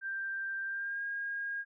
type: tone with pitch glide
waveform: sine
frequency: 1578 to 1626.1 Hz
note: G6 to G#6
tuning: +11 to -37 cents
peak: -34 dBFS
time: 0.01-1.65 s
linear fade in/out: 50 ms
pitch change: +52 cents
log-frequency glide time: 0.66-1.03 s
effects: none